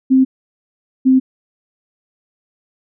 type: tone pair in turn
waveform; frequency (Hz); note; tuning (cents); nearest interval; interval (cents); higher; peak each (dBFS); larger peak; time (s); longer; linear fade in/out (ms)
sine; 262.3 / 260.8; C4 / C4; +4 / -5; unison; 9; first; -7; neither; 0.1-0.25 / 1.05-1.2; neither; 20
effects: none